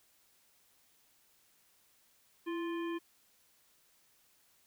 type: harmonic tone with a mistuned harmonic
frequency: 349.2 Hz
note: F4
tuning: in tune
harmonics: 1 / 3 / 5 / 7 / 9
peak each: -35 / -45 / -49 / -52 / -54 dBFS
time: 2.46-2.99 s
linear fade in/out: 20 ms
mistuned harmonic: 1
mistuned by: -69 cents
effects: white hiss -69 dBFS RMS until 4.66 s

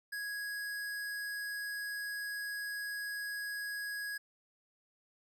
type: tone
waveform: square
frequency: 1661.2 Hz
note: G#6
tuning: in tune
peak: -38 dBFS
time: 0.12-4.18 s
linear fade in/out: 10 ms
effects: none

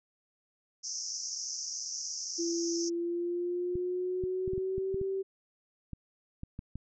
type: band-pass noise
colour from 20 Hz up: white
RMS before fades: -38 dBFS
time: 0.83-2.9 s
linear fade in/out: 20 ms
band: 5200 to 6400 Hz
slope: 96 dB/octave
type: tone with pitch glide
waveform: sine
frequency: 338 to 386 Hz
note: E4 to G4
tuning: +43 to -27 cents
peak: -30 dBFS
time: 2.38-5.23 s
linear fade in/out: 20 ms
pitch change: +230 cents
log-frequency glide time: 2.79-5 s
type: clicks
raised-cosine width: 5 ms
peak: -27 dBFS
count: 12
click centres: 3.755 / 4.238 / 4.478 / 4.534 / 4.579 / 4.781 / 4.944 / 5.014 / 5.933 / 6.434 / 6.591 / 6.756 s
effects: none

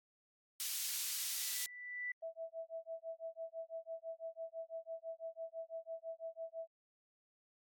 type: high-pass noise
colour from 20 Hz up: pink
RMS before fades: -40 dBFS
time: 0.6-1.66 s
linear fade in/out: 0 ms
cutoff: 4400 Hz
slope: 12 dB/octave
type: tone with exponential growth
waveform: sine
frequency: 1976 Hz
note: B6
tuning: in tune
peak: -37 dBFS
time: 0.83-2.12 s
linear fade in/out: 5 ms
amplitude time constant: 280 ms
type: tone with tremolo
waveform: sine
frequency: 656 Hz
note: E5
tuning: 9 cents flat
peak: -40 dBFS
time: 2.22-6.68 s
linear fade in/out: 10 ms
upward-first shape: sine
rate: 6 Hz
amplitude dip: 100%
effects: AAC 64 kbps

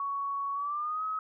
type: tone with pitch glide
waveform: sine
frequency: 1117 to 1275.7 Hz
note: C#6 to D#6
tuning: +13 to +43 cents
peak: -30 dBFS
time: 0-1.19 s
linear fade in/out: 2 ms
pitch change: +230 cents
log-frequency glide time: 0.54-1.04 s
effects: none

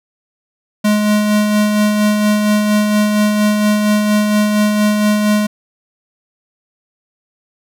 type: tone with tremolo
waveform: square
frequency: 210 Hz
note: G#3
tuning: 19 cents sharp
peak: -10 dBFS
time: 0.84-5.47 s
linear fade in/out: 10 ms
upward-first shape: sine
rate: 4.3 Hz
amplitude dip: 35%
effects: none

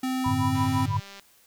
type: tone with pitch glide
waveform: square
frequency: 258.6 to 261.6 Hz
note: C4 to C4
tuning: -20 to 0 cents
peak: -26 dBFS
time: 0.03-0.86 s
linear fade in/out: 5 ms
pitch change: +20 cents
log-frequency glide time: 0.21-0.56 s
type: tone with tremolo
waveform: sine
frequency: 987.8 Hz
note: B5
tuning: in tune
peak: -25 dBFS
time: 0.24-0.97 s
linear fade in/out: 5 ms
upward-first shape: sine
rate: 5.9 Hz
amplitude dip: 100%
type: chord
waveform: sine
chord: G suspended second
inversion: none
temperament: equal with one note detuned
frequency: 95.93 / 110 / 146.83 Hz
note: G2 / A2 / D3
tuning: -37 / 0 / 0 cents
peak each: -29 / -28 / -31 dBFS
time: 0.26-1 s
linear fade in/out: 5 ms
type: click train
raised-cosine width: 0.2 ms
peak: -27 dBFS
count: 129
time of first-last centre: 0.55-1.196 s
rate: 198 Hz
effects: white hiss -59 dBFS RMS until 1.46 s

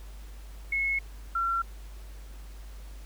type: tone pair in turn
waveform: sine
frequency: 2183 / 1362.2 Hz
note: C#7 / F6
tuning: -27 / -44 cents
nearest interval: minor sixth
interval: 817 cents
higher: first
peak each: -25 dBFS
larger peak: neither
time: 0.72-0.99 / 1.35-1.62 s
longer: neither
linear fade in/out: 5 ms
effects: added 50 Hz sine -41 dBFS peak until 3.05 s + pink hiss -55 dBFS RMS until 3.05 s

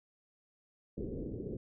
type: low-pass noise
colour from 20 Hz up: white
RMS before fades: -40 dBFS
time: 0.97-1.57 s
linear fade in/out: 5 ms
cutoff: 460 Hz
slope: 48 dB/octave
effects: none

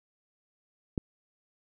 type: click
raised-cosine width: 3 ms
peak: -16 dBFS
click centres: 0.978 s
effects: none

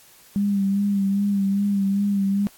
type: tone with vibrato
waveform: sine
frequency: 199.2 Hz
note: G3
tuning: 28 cents sharp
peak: -18 dBFS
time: 0.36-2.47 s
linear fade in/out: 0 ms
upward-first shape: sine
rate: 2.5 Hz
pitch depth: 34 cents each way
effects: white hiss -51 dBFS RMS until 2.57 s + AAC 64 kbps

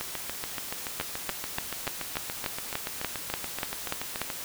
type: two click trains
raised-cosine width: 0.3 ms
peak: -12 / -16 dBFS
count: 12 / 31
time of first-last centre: 1-4.216 / 0.01-4.302 s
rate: 3.42 / 6.99 Hz
effects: white hiss -38 dBFS RMS until 4.44 s

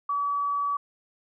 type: tone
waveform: sine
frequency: 1143 Hz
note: D6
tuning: 47 cents flat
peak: -24 dBFS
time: 0.09-0.77 s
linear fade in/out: 5 ms
effects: none

